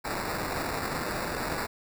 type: noise with sample-and-hold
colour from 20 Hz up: white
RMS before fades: -32 dBFS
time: 0.04-1.67 s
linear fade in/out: 20 ms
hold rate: 3150 Hz
effects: none